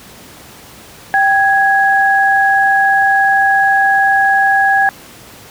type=tone pair together; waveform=sine; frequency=784 / 1661.2 Hz; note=G5 / G#6; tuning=0 / 0 cents; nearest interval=octave + minor second; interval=1300 cents; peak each=-11 dBFS; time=1.14-4.89 s; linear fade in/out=0 ms; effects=pink hiss -37 dBFS RMS until 5.5 s + high-pass 80 Hz 12 dB/octave